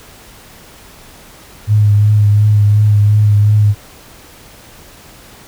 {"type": "tone with vibrato", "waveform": "sine", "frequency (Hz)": 104.5, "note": "G#2", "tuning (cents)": 11, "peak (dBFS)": -6, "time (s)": [1.67, 3.75], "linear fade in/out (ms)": 50, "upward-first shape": "triangle", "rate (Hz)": 2.8, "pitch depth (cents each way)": 30, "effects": ["pink hiss -39 dBFS RMS until 5.47 s"]}